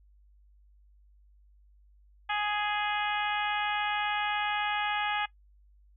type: harmonic tone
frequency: 416.4 Hz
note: G#4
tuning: 5 cents sharp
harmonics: 2 / 3 / 4 / 5 / 6 / 7 / 8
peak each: -31 / -36 / -34 / -38 / -38 / -40 / -42 dBFS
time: 2.29-5.26 s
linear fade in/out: 10 ms
effects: noise-tail reverb RT60 0.1 s tail -18 dB re dry + added 50 Hz sine -57 dBFS peak until 5.96 s